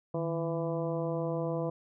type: harmonic tone with a mistuned harmonic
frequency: 166.8 Hz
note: E3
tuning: 21 cents sharp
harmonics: 1 / 2 / 3 / 4 / 5 / 6 / 7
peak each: -34 / -37 / -34 / -38 / -49 / -43 / -51 dBFS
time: 0.14-1.7 s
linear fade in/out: 5 ms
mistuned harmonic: 1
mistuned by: -110 cents
effects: none